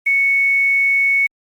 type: tone with quantisation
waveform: sine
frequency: 2215 Hz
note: C#7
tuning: 2 cents flat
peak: -12 dBFS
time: 0.06-1.27 s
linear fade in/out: 10 ms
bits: 7
effects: Opus 48 kbps